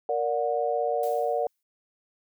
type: chord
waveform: sine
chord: Bb augmented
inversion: none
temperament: just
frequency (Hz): 466.2 / 582.7 / 728.4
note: Bb4 / D5 / F#5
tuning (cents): 0 / -14 / -27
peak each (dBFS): -28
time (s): 0.09-1.47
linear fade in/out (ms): 2
type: noise with exponential decay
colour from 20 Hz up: blue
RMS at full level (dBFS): -43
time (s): 1.03-1.63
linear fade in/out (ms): 2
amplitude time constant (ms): 130
effects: none